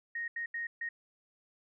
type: tone bursts at uneven times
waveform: sine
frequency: 1864.7 Hz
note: A#6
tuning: in tune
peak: -34 dBFS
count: 4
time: 0.15-0.28 / 0.36-0.46 / 0.54-0.67 / 0.81-0.89 s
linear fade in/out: 5 ms
effects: none